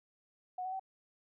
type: tone with pitch steps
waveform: sine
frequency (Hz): 733 / 750 / 765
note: F#5 / F#5 / G5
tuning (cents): -16 / +23 / -42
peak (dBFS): -36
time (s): 0.58-0.796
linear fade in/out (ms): 5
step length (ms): 72
effects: none